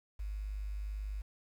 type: tone with quantisation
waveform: sine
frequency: 50.9 Hz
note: G#1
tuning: 34 cents flat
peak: -36 dBFS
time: 0.19-1.22 s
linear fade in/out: 10 ms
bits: 10
effects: none